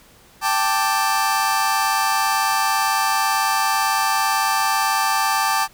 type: chord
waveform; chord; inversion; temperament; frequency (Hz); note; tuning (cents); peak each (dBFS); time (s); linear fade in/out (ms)
sawtooth; G suspended second; none; just; 784 / 882 / 1176; G5 / A5 / D6; 0 / +4 / +2; -19 / -17 / -17; 0.41-5.68; 50
effects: pink hiss -50 dBFS RMS until 5.73 s